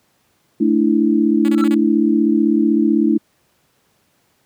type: chord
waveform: sine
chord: A suspended fourth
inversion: none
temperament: equal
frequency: 220 / 293.7 / 329.6 Hz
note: A3 / D4 / E4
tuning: 0 / 0 / 0 cents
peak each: -16 dBFS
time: 0.6-3.18 s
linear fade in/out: 10 ms
type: tone bursts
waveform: 5% pulse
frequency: 283.1 Hz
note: C#4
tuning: 37 cents sharp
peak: -18 dBFS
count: 5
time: 1.45-1.742 s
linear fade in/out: 0 ms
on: 32 ms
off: 33 ms
type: tone with exponential growth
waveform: triangle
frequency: 1337 Hz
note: E6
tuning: 24 cents sharp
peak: -16 dBFS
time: 1.49-1.64 s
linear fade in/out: 0 ms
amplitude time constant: 32 ms
effects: pink hiss -61 dBFS RMS until 4.45 s + high-pass 100 Hz 12 dB/octave